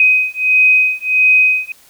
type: beating tone pair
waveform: sine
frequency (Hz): 2514 / 2515.5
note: D#7 / D#7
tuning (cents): +17 / +18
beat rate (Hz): 1.5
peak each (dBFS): -12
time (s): 0-1.72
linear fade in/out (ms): 2
effects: white hiss -47 dBFS RMS until 1.89 s